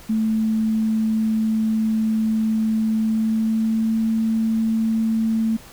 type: tone with pitch glide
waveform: sine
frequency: 220 to 223.1 Hz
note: A3 to A3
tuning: 0 to +24 cents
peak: -17 dBFS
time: 0.09-5.57 s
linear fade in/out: 10 ms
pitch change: +24 cents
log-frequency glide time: 2.98-3.95 s
effects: pink hiss -44 dBFS RMS until 5.72 s